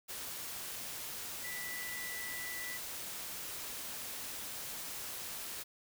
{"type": "tone in noise", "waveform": "sine", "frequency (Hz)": 1975.5, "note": "B6", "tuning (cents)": 0, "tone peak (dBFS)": -42, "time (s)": [1.43, 2.78], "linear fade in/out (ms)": 20, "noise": "white", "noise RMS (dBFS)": -43, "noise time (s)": [0.08, 5.64], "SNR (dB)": -2, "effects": []}